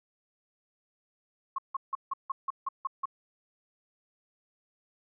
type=tone bursts; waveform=sine; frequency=1084 Hz; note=C#6; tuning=39 cents flat; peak=-28 dBFS; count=9; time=1.56-3.056 s; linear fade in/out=5 ms; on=24 ms; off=160 ms; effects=none